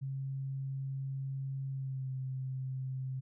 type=tone with pitch glide; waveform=sine; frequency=135.2 to 131.2 Hz; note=C#3 to C3; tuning=-43 to +5 cents; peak=-35 dBFS; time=0.01-3.21 s; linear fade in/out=20 ms; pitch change=-52 cents; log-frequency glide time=1.7-2.11 s; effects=none